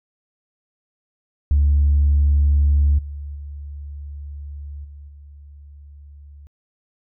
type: tone with level steps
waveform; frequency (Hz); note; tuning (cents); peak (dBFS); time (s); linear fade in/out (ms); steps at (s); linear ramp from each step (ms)
sine; 72; D2; -34; -11 / -28 / -30 / -36 / -39; 1.51-6.47; 0; 2.98 / 3.35 / 4.84 / 5.08; 10
effects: tanh soft clip ceiling -9 dBFS